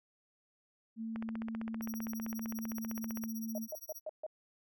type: tone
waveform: sine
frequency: 224.4 Hz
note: A3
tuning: 34 cents sharp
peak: -37 dBFS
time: 0.96-3.68 s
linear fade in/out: 50 ms
type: click train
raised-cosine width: 0.5 ms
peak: -29 dBFS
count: 33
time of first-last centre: 1.16-3.238 s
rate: 15.4 Hz
type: tone with tremolo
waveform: 5% pulse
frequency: 5750 Hz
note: F8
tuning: 50 cents sharp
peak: -38 dBFS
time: 1.82-4.01 s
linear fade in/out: 5 ms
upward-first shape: sine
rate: 15 Hz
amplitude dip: 100%
type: tone bursts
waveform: sine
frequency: 622.3 Hz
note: D#5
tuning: in tune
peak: -37 dBFS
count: 5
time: 3.55-4.265 s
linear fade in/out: 2 ms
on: 31 ms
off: 140 ms
effects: none